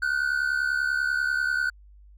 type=tone pair together; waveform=triangle; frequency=1452.8 / 1523 Hz; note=F#6 / F#6; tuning=-32 / +50 cents; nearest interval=minor second; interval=82 cents; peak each=-24 dBFS; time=0.02-1.7 s; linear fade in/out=5 ms; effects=added 50 Hz sine -48 dBFS peak until 2.17 s